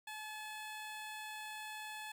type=tone; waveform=15% pulse; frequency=859 Hz; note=A5; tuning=42 cents flat; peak=-38 dBFS; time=0.07-2.12 s; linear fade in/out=5 ms; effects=none